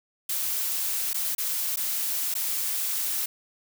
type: noise with dropouts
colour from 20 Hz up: blue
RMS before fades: -28 dBFS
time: 0.29-3.26 s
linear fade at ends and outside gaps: 5 ms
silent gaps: 1.133-1.143 / 1.35-1.381 / 1.761-1.771 / 2.341-2.351 s
effects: none